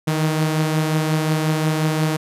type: beating tone pair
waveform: sawtooth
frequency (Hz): 155.56 / 161.16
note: D#3 / E3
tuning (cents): 0 / -39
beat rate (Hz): 5.6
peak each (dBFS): -14 / -22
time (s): 0.07-2.17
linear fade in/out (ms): 10
effects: resampled to 32000 Hz